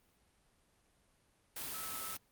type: tone in noise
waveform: sine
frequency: 1302 Hz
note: E6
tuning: 22 cents flat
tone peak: -47 dBFS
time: 1.74-2.15 s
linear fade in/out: 5 ms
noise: white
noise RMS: -42 dBFS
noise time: 1.56-2.17 s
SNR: -8 dB
effects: pink hiss -72 dBFS RMS until 2.31 s + Opus 32 kbps